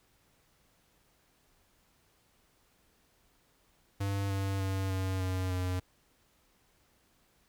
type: tone with pitch steps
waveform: square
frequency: 99.1 / 97.51 / 95.95 / 94.41 / 92.89 / 91.4 Hz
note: G2 / G2 / G2 / F#2 / F#2 / F#2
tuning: +19 / -9 / -37 / +35 / +7 / -21 cents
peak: -31 dBFS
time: 4-5.8 s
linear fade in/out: 10 ms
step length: 300 ms
effects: pink hiss -69 dBFS RMS until 7.48 s